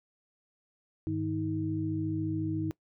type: tone cluster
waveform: sine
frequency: 101.1 / 155.2 / 316.3 Hz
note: G#2 / D#3 / D#4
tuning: -46 / -4 / +29 cents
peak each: -35 / -36 / -31 dBFS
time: 1.07-2.71 s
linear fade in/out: 0 ms
effects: noise-tail reverb RT60 0.1 s tail -21 dB re dry